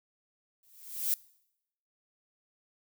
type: noise with exponential growth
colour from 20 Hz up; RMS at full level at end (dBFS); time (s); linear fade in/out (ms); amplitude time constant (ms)
violet; -26; 0.63-1.14; 1; 110
effects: noise-tail reverb RT60 0.8 s tail -23 dB re dry